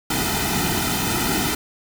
pink noise with comb filter, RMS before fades -22 dBFS, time 0.1-1.55 s, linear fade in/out 5 ms, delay 1.8 ms, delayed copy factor -0.95, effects none

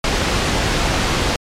pink noise, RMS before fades -17 dBFS, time 0.04-1.36 s, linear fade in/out 2 ms, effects low-pass 6000 Hz 12 dB/octave + MP3 96 kbps

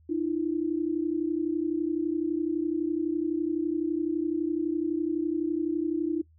sine tone pair together, 305.9 / 337.8 Hz, D#4 / E4, -29 / +42 cents, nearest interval major second, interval 171 cents, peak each -28 dBFS, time 0.09-6.22 s, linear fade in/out 10 ms, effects noise-tail reverb RT60 0.1 s tail -20 dB re dry + added 80 Hz sine -56 dBFS peak until 6.38 s

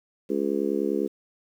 harmonic tone, 70 Hz, C#2, 18 cents sharp, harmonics 3 / 4 / 5 / 6 / 7, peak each -31 / -29 / -28 / -28 / -33 dBFS, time 0.29-1.08 s, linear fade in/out 20 ms, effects 9-bit

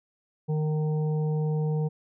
harmonic tone, 153.8 Hz, D#3, 20 cents flat, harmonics 1 / 3 / 5 / 6, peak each -24 / -33 / -43 / -49 dBFS, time 0.48-1.89 s, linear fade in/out 20 ms, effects none

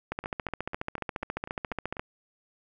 two click trains, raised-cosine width 0.5 ms, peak -24 / -16 dBFS, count 8 / 28, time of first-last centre 0.24-1.968 / 0.12-1.995 s, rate 4.05 / 14.4 Hz, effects none

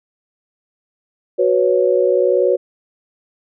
sine chord, F# suspended fourth, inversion none, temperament equal, 370 / 493.9 / 554.4 Hz, F#4 / B4 / C#5, 0 / 0 / 0 cents, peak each -16 dBFS, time 1.38-2.57 s, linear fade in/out 20 ms, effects none

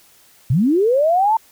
sine linear sweep, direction up, 107.4 to 915 Hz, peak -12 dBFS, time 0.5-1.37 s, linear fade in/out 5 ms, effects white hiss -51 dBFS RMS until 1.51 s

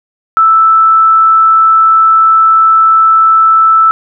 sine tone, 1318.5 Hz, E6, in tune, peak -3 dBFS, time 0.37-3.91 s, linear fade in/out 0 ms, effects none

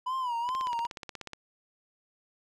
triangle tone with vibrato, 987.8 Hz, B5, in tune, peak -27 dBFS, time 0.06-0.87 s, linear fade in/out 10 ms, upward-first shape sine, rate 2.4 Hz, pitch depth 110 cents each way
click train, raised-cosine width 0.2 ms, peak -22 dBFS, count 15, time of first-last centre 0.49-1.333 s, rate 16.6 Hz
effects none

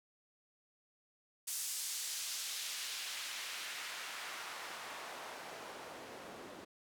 white noise with band-pass filter sweep, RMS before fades -44 dBFS, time 1.47-6.65 s, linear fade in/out 10 ms, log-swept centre 8100 to 340 Hz, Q 0.83, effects none

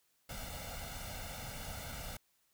pink noise with comb filter, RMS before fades -44 dBFS, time 0.29-2.17 s, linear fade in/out 5 ms, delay 1.4 ms, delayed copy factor +0.75, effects white hiss -75 dBFS RMS until 2.53 s

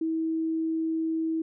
sine tone, 322.8 Hz, E4, 36 cents flat, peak -25 dBFS, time 0.01-1.42 s, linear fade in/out 5 ms, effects none

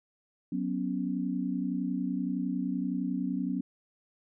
sine chord, F# suspended fourth, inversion none, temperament just, 185 / 246.7 / 277.5 Hz, F#3 / B3 / C#4, 0 / -2 / +2 cents, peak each -33 dBFS, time 0.52-3.61 s, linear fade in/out 5 ms, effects none

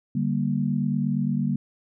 sine chord, G minor, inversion second, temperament just, 147 / 196 / 235.2 Hz, D3 / G3 / Bb3, +2 / 0 / +16 cents, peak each -26 dBFS, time 0.15-1.56 s, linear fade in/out 5 ms, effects none

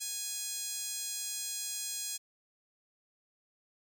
15% pulse tone with high-pass filter, 830.6 Hz, G#5, in tune, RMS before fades -38 dBFS, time 0-2.18 s, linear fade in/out 20 ms, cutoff 5700 Hz, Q 4.1, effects none

